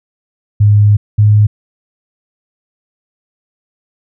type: tone pair in turn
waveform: sine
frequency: 103.83 / 105.22 Hz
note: G#2 / G#2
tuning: 0 / +23 cents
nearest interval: unison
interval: 23 cents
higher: second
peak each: -4 dBFS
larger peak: neither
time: 0.6-0.97 / 1.18-1.47 s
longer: first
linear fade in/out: 10 ms
effects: none